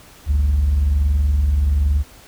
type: tone pair together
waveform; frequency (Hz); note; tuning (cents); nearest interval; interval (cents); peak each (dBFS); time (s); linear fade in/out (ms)
sine; 51.05 / 72.2; G#1 / D2; -29 / -29; tritone; 600; -21 / -12; 0.26-2.04; 50
effects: tanh soft clip ceiling -11 dBFS + pink hiss -45 dBFS RMS until 2.27 s